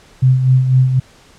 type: tone with tremolo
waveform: sine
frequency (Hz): 129.5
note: C3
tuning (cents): -17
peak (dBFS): -6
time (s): 0.22-1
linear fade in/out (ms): 10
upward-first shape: sine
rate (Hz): 4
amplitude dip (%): 55
effects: pink hiss -46 dBFS RMS until 1.38 s + low-pass 8000 Hz 12 dB/octave